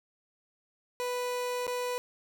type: tone with dropouts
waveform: 30% pulse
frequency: 493.9 Hz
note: B4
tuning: in tune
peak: -28 dBFS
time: 1-1.98 s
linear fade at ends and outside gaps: 0 ms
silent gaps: 1.668-1.678 s
effects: none